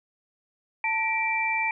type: tone cluster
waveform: sine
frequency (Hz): 889 / 1914 / 2346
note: A5 / A#6 / D7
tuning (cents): +18 / +45 / -2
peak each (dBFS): -28 / -34 / -25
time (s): 0.84-1.71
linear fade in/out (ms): 2
effects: none